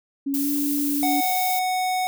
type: tone with pitch glide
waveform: sine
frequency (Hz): 277.2 to 287.1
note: C#4 to D4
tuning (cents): 0 to -39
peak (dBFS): -22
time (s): 0.26-1.21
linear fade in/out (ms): 10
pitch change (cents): +61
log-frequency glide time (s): 0.38-0.48
type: noise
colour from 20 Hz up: violet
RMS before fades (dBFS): -28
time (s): 0.34-1.59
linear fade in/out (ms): 0
type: tone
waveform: square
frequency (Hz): 740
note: F#5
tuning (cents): 0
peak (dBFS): -22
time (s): 1.03-2.07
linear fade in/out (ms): 0
effects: none